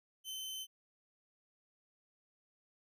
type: tone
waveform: sawtooth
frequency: 3068 Hz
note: G7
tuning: 38 cents flat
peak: -38 dBFS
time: 0.24-0.67 s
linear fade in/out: 50 ms
effects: none